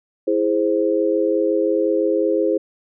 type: chord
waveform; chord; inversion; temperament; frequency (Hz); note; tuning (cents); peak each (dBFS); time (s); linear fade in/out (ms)
sine; E augmented; none; equal; 329.6 / 415.3 / 523.3; E4 / G#4 / B#4; 0 / 0 / 0; -20; 0.27-2.58; 10
effects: none